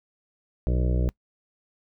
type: harmonic tone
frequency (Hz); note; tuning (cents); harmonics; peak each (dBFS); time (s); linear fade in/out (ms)
61.74; B1; 0; 1 / 2 / 3 / 5 / 6 / 7 / 8 / 9 / 10; -22 / -28 / -32 / -36 / -38 / -39 / -40 / -41 / -42; 0.67-1.09; 0
effects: noise-tail reverb RT60 0.1 s tail -23 dB re dry